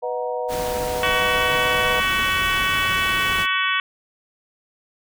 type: chord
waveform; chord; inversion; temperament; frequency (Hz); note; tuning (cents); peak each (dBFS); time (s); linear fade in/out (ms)
sine; B major seventh; none; equal with one note detuned; 493.9 / 622.3 / 740 / 941.5; B4 / D#5 / F#5 / A#5; 0 / 0 / 0 / +17; -25 / -30 / -30 / -31; 0.02-2.01; 20
type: noise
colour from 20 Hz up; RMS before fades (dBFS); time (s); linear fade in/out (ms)
pink; -30; 0.48-3.47; 50
type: harmonic tone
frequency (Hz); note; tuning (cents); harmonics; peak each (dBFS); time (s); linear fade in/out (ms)
375.7; F#4; +26; 3 / 4 / 5 / 6 / 7 / 8 / 9; -24 / -25 / -26 / -27 / -27 / -28 / -29; 1.03-3.8; 2
effects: none